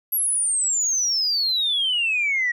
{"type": "exponential sweep", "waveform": "sine", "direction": "down", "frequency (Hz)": [11750, 1896], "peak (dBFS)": -18, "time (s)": [0.12, 2.52], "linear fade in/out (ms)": 10, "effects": ["tanh soft clip ceiling -15 dBFS"]}